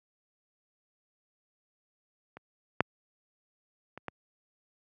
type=clicks; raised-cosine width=0.5 ms; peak=-30 / -7 / -27 / -20 dBFS; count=4; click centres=2.37 / 2.806 / 3.976 / 4.083 s; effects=high-pass 100 Hz 12 dB/octave